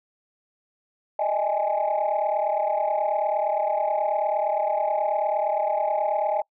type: tone cluster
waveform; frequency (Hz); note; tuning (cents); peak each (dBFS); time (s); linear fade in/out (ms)
sine; 607 / 636 / 808 / 847; D#5 / D#5 / G#5 / G#5; -43 / +38 / -48 / +34; -26; 1.19-6.42; 5
effects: noise-tail reverb RT60 0.1 s tail -26 dB re dry + tanh soft clip ceiling -15 dBFS